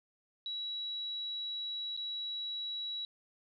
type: tone with dropouts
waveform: sine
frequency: 3900 Hz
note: B7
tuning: 23 cents flat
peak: -36 dBFS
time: 0.46-3.05 s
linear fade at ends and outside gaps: 1 ms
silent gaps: 1.966-1.974 s
effects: none